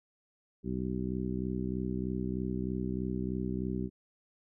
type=harmonic tone; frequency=63.2 Hz; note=B1; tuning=41 cents sharp; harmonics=1 / 2 / 3 / 4 / 5 / 6; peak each=-40 / -40 / -35 / -39 / -40 / -40 dBFS; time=0.63-3.9 s; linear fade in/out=50 ms; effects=none